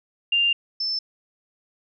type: tone pair in turn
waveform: sine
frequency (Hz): 2794 / 5286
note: F7 / E8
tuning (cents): 0 / +4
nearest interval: major seventh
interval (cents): 1104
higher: second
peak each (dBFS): -17 / -23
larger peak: first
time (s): 0.32-0.53 / 0.8-0.99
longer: first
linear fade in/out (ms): 5
effects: none